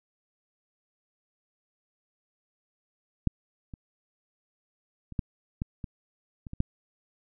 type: clicks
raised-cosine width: 5 ms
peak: -10 / -28 / -29 / -15 / -17 / -23 / -28 / -25 / -12 dBFS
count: 9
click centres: 3.273 / 3.738 / 5.123 / 5.192 / 5.619 / 5.842 / 6.468 / 6.534 / 6.604 s
effects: none